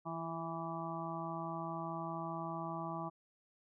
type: harmonic tone with a mistuned harmonic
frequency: 164.81 Hz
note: E3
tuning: in tune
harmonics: 1 / 2 / 4 / 5 / 6 / 7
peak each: -44 / -46 / -46 / -46 / -47 / -45 dBFS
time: 0.05-3.1 s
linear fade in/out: 20 ms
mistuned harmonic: 2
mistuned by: +20 cents
effects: none